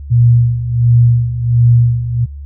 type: tone with tremolo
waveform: sine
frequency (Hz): 119.3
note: A#2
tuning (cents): +41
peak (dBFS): -4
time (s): 0.1-2.26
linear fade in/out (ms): 20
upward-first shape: sine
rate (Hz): 1.4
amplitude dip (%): 75
effects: added 71 Hz sine -25 dBFS peak until 2.45 s